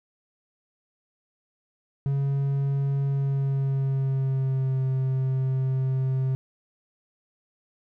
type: tone with pitch glide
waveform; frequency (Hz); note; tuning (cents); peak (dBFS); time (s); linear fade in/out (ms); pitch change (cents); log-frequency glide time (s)
triangle; 138.59 to 131.72; C#3 to C3; 0 to +12; -20; 2.06-6.35; 0; -88; 3.06-4.82
effects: none